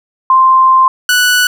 sine / sawtooth tone pair in turn, 1046.5 / 1480 Hz, C6 / F#6, 0 / 0 cents, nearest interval tritone, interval 600 cents, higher second, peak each -4 dBFS, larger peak neither, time 0.3-0.88 / 1.09-1.47 s, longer first, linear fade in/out 2 ms, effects none

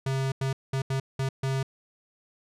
square tone bursts at uneven times, 134 Hz, C3, 42 cents sharp, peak -26 dBFS, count 6, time 0.06-0.32 / 0.41-0.53 / 0.73-0.82 / 0.9-1 / 1.19-1.29 / 1.43-1.63 s, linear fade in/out 5 ms, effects low-pass 9000 Hz 12 dB/octave

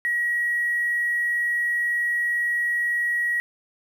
triangle tone with hard clipping, 1909 Hz, A#6, 41 cents sharp, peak -21 dBFS, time 0.05-3.4 s, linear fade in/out 0 ms, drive 3 dB, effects none

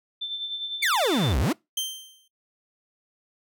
sine tone with tremolo, 3547 Hz, A7, 13 cents sharp, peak -27 dBFS, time 0.21-1.33 s, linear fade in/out 10 ms, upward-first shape sine, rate 9.9 Hz, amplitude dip 50%
40% pulse exponential two-way sweep, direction down then up, 2408 to 56.7 to 387.3 Hz, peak -20 dBFS, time 0.82-1.53 s, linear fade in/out 10 ms, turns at 1.39 s
sawtooth tone with exponential decay, 3136 Hz, G7, in tune, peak -20 dBFS, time 1.77-2.28 s, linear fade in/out 5 ms, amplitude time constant 110 ms
effects noise-tail reverb RT60 0.2 s tail -24 dB re dry

